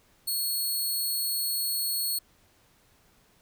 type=tone; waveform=10% pulse; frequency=4343 Hz; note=C#8; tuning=36 cents flat; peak=-20 dBFS; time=0.27-2.19 s; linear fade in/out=10 ms; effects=pink hiss -63 dBFS RMS until 3.41 s